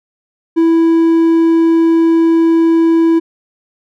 triangle tone, 329.6 Hz, E4, in tune, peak -5 dBFS, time 0.56-3.2 s, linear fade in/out 20 ms, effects none

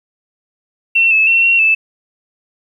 sine tone with pitch steps, 2706 / 2606 / 2710 / 2734 / 2630 Hz, E7 / E7 / E7 / F7 / E7, +45 / -20 / +47 / -37 / -5 cents, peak -8 dBFS, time 0.95-1.75 s, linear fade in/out 10 ms, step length 160 ms, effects 8-bit

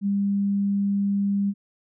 sine tone, 200 Hz, G3, 35 cents sharp, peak -20 dBFS, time 0.01-1.54 s, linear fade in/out 50 ms, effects none

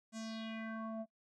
square tone with low-pass filter sweep, 222.5 Hz, A3, 20 cents sharp, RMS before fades -43 dBFS, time 0.12-1.06 s, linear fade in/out 50 ms, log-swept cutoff 7900 to 630 Hz, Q 3.4, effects noise-tail reverb RT60 0.1 s tail -25 dB re dry

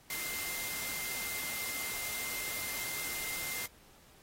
sine tone in noise, 2093 Hz, C7, in tune, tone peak -41 dBFS, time 0.1-3.66 s, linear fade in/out 2 ms, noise white, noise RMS -39 dBFS, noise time 0.1-3.66 s, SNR -5 dB, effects pink hiss -61 dBFS RMS until 4.22 s + AAC 48 kbps

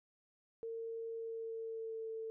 sine tone with pitch glide, 455.3 to 446.2 Hz, A#4 to A4, -41 to +24 cents, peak -40 dBFS, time 0.63-2.3 s, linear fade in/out 0 ms, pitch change -35 cents, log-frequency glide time 1.14-2.08 s, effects none

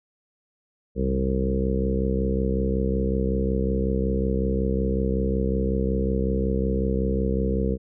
harmonic tone with a mistuned harmonic, 65.41 Hz, C2, in tune, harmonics 1 / 2 / 3 / 4 / 5 / 6 / 7 / 8, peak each -25 / -33 / -26 / -34 / -34 / -33 / -28 / -35 dBFS, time 0.95-7.78 s, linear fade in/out 50 ms, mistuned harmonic 2, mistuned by +35 cents, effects none

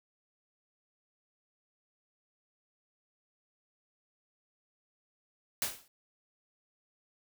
white noise with exponential decay, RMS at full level -29 dBFS, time 5.62-5.88 s, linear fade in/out 1 ms, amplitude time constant 55 ms, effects none

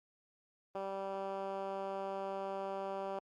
10% pulse tone with band-pass filter, 194.6 Hz, G3, 12 cents flat, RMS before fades -40 dBFS, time 0.75-3.19 s, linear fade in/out 2 ms, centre 610 Hz, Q 1.2, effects Opus 32 kbps

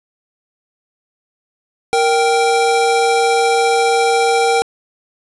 square tone pair together, 466.2 / 781.8 Hz, A#4 / G5, 0 / -5 cents, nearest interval major sixth, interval 895 cents, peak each -15 dBFS, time 1.93-4.62 s, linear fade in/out 0 ms, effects resampled to 24000 Hz + 7-bit

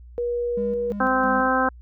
sine tone, 480.3 Hz, B4, 48 cents flat, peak -22 dBFS, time 0.18-0.92 s, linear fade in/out 0 ms
triangle tone with tremolo, 203.5 Hz, G#3, 35 cents flat, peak -26 dBFS, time 0.57-1.49 s, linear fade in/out 5 ms, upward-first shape square, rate 3 Hz, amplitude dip 65%
harmonic tone, 259.6 Hz, C4, 13 cents flat, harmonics 1 / 2 / 3 / 4 / 5 / 6, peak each -25 / -25 / -25 / -25 / -25 / -25 dBFS, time 1-1.69 s, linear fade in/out 5 ms
effects added 60 Hz sine -41 dBFS peak until 1.81 s

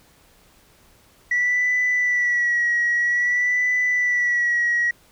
sine tone with vibrato, 1948 Hz, B6, 24 cents flat, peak -16 dBFS, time 1.31-4.91 s, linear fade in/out 5 ms, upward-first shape sine, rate 0.51 Hz, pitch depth 38 cents each way, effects tanh soft clip ceiling -14 dBFS + pink hiss -55 dBFS RMS until 5.11 s

